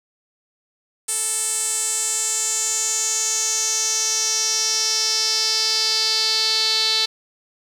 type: tone with band-pass filter sweep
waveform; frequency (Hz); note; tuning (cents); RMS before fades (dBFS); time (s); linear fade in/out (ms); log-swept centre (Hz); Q
sawtooth; 440.6; A4; +2; -21; 1.08-7.06; 10; 8700 to 4200; 5.5
effects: 8-bit